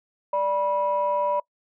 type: tone pair together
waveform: sine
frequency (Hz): 587.3 / 976.7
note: D5 / B5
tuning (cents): 0 / -20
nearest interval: major sixth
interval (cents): 880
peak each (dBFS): -23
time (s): 0.33-1.4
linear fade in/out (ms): 5
effects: noise-tail reverb RT60 0.1 s tail -24 dB re dry + tanh soft clip ceiling -14 dBFS